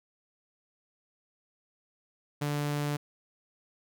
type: tone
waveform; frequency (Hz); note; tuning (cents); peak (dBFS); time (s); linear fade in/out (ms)
sawtooth; 146.3; D3; -6; -25; 2.41-2.97; 10
effects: none